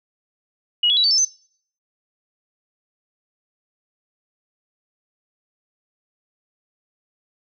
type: tone with pitch steps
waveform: sine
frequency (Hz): 2901 / 3371 / 3917 / 4552 / 5290 / 6147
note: F#7 / G#7 / B7 / C#8 / E8 / G8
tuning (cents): -35 / +25 / -15 / +45 / +5 / -35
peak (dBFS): -14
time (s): 0.83-1.25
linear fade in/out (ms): 5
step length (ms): 70
effects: noise-tail reverb RT60 0.6 s tail -24 dB re dry